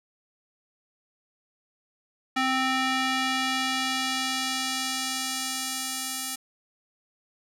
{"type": "tone with band-pass filter sweep", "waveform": "square", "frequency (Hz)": 261.6, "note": "C4", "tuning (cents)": 0, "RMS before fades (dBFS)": -28, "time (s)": [2.36, 6.36], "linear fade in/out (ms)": 10, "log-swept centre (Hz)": [1900, 10000], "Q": 0.75, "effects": []}